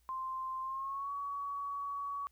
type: tone with pitch glide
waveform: sine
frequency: 1046.5 to 1128.1 Hz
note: C6 to C#6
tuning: 0 to +30 cents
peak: -36 dBFS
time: 0.09-2.27 s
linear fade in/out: 0 ms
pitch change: +130 cents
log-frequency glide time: 0.62-1.12 s
effects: added 60 Hz sine -68 dBFS peak until 2.31 s + white hiss -75 dBFS RMS until 2.31 s